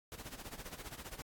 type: noise with tremolo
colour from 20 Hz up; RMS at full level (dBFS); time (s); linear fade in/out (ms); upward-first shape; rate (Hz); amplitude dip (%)
pink; -45; 0.12-1.22; 0; sine; 15; 80
effects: AAC 64 kbps